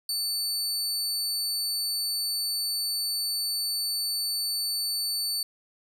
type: tone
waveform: sawtooth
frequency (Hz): 4500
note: C#8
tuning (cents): +25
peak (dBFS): -24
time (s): 0.09-5.43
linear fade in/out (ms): 2
effects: none

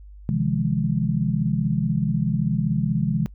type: chord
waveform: sine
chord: F minor seventh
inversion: second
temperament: equal with one note detuned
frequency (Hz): 130.81 / 155.56 / 171.61 / 207.7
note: C3 / Eb3 / F3 / Ab3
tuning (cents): 0 / 0 / -30 / 0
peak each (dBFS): -25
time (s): 0.29-3.26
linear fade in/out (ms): 0
effects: noise-tail reverb RT60 0.1 s tail -25 dB re dry + added 50 Hz sine -40 dBFS peak until 3.34 s

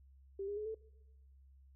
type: tone with pitch steps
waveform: sine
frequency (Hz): 392.8 / 408.1 / 423.9 / 440.4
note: G4 / G#4 / G#4 / A4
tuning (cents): +4 / -30 / +35 / +2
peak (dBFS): -38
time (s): 0.39-0.746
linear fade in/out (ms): 5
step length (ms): 89
effects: noise-tail reverb RT60 0.9 s tail -21 dB re dry + added 67 Hz sine -59 dBFS peak until 1.75 s

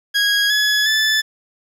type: tone with pitch steps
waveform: 20% pulse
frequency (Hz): 1648 / 1695.3 / 1744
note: G#6 / G#6 / A6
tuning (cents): -14 / +35 / -16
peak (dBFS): -9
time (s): 0.14-1.22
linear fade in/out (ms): 20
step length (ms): 360
effects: low-pass 10000 Hz 12 dB/octave + 8-bit

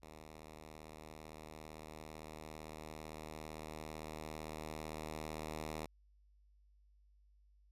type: tone with level ramp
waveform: 5% pulse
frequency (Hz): 77.78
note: D#2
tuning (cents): 0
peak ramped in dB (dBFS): -42 to -30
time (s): 0.02-5.86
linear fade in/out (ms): 5
effects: added 50 Hz sine -65 dBFS peak until 7.71 s + resampled to 32000 Hz

